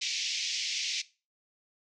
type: band-pass noise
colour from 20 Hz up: white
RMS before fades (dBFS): -33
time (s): 0.01-1.02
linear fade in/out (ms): 10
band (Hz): 2200 to 6200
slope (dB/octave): 48
effects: noise-tail reverb RT60 0.3 s tail -18 dB re dry